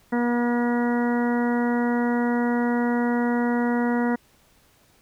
harmonic tone, 240 Hz, B3, 49 cents flat, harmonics 1 / 2 / 3 / 4 / 5 / 6 / 7 / 8, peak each -21 / -28 / -32 / -32 / -41 / -35 / -40 / -35 dBFS, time 0.12-4.16 s, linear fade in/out 10 ms, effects pink hiss -59 dBFS RMS until 5.01 s

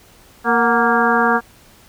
harmonic tone with a mistuned harmonic, 232.9 Hz, A#3, 1 cent flat, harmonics 1 / 2 / 3 / 4 / 5 / 6 / 7, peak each -20 / -20 / -20 / -20 / -20 / -20 / -20 dBFS, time 0.44-1.41 s, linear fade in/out 50 ms, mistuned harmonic 3, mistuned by +86 cents, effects pink hiss -48 dBFS RMS until 1.88 s

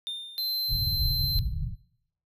triangle tone with exponential decay, 3617 Hz, A7, 47 cents sharp, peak -28 dBFS, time 0.07-0.95 s, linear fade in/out 0 ms, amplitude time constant 190 ms
square tone, 4100 Hz, C8, 36 cents flat, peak -28 dBFS, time 0.38-1.39 s, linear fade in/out 0 ms
pink low-pass noise, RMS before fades -29 dBFS, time 0.68-1.76 s, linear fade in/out 50 ms, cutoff 150 Hz, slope 48 dB/octave
effects noise-tail reverb RT60 0.8 s tail -23 dB re dry

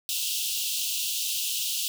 pink high-pass noise, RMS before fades -29 dBFS, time 0.09-1.88 s, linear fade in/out 0 ms, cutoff 2700 Hz, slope 96 dB/octave, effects none

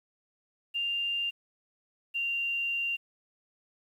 sine tone pair in turn, 2794 / 2775 Hz, F7 / F7, 0 / -12 cents, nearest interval unison, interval 12 cents, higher first, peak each -28 dBFS, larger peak neither, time 0.74-1.31 / 2.14-2.97 s, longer second, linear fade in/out 20 ms, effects 10-bit

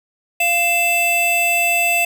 square tone pair together, 694 / 2649 Hz, F5 / E7, -11 / +8 cents, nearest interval octave + major seventh, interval 2319 cents, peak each -21 / -16 dBFS, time 0.4-2.05 s, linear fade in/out 5 ms, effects none

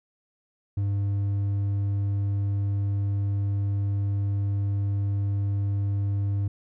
sine tone with hard clipping, 100 Hz, G2, 35 cents sharp, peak -24 dBFS, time 0.77-6.48 s, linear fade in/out 5 ms, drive 3 dB, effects none

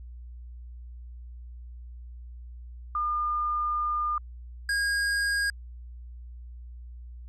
sine / square tone pair in turn, 1209 / 1630.2 Hz, D6 / G#6, +50 / -33 cents, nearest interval perfect fourth, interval 517 cents, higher second, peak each -25 dBFS, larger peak neither, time 2.95-4.18 / 4.69-5.5 s, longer first, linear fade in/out 2 ms, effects added 60 Hz sine -40 dBFS peak until 7.28 s + resampled to 24000 Hz

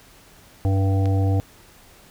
harmonic tone, 97 Hz, G2, 18 cents flat, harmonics 1 / 3 / 5 / 7 / 8, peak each -17 / -27 / -31 / -34 / -35 dBFS, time 0.65-1.4 s, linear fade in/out 0 ms
click, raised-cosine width 0.2 ms, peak -20 dBFS, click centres 1.057 s
effects pink hiss -50 dBFS RMS until 2.1 s

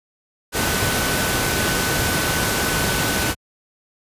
sine tone in noise, 1504 Hz, F#6, 28 cents sharp, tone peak -27 dBFS, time 0.52-3.35 s, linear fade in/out 50 ms, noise pink, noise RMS -20 dBFS, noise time 0.52-3.35 s, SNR -10 dB, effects high-pass 60 Hz 12 dB/octave + resampled to 32000 Hz

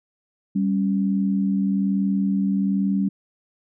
sine tone pair together, 195.87 / 277 Hz, G3 / C#4, -1 / -1 cents, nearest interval tritone, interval 600 cents, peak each -19 / -26 dBFS, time 0.55-3.09 s, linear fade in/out 10 ms, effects none

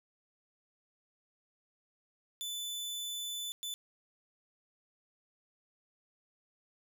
sawtooth tone bursts at uneven times, 3500 Hz, A7, 10 cents flat, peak -34 dBFS, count 2, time 2.41-3.52 / 3.63-3.74 s, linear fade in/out 0 ms, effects none

